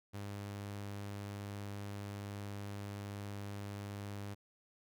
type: tone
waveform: sawtooth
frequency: 101.2 Hz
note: G#2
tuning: 44 cents flat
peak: -38 dBFS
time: 0.13-4.35 s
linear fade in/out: 20 ms
effects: none